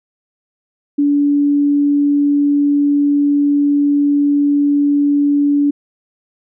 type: tone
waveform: sine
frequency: 287.6 Hz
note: D4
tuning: 36 cents flat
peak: -10 dBFS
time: 0.98-5.71 s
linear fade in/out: 10 ms
effects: none